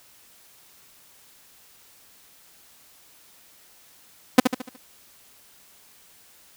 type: tone with echo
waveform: sawtooth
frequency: 253.4 Hz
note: B3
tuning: 45 cents sharp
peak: -4 dBFS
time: 4.38-4.4 s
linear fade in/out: 5 ms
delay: 73 ms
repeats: 5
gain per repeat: -7 dB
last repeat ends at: 4.765 s
effects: white hiss -54 dBFS RMS until 6.56 s